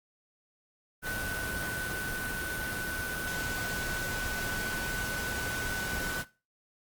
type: tone in noise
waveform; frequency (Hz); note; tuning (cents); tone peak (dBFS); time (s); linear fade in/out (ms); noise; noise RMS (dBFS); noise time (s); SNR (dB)
sine; 1500; F#6; +23; -33; 1.02-6.25; 50; pink; -36; 1.02-6.25; 0
effects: noise-tail reverb RT60 0.3 s tail -18 dB re dry + Opus 32 kbps